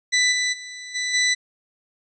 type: tone with level steps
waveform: 20% pulse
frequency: 1988 Hz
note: B6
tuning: 11 cents sharp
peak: -11 / -15 / -29 / -18 / -12 dBFS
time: 0.12-1.35 s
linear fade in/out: 20 ms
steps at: 0.31 / 0.52 / 0.94 / 1.13 s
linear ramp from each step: 20 ms
effects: resampled to 24000 Hz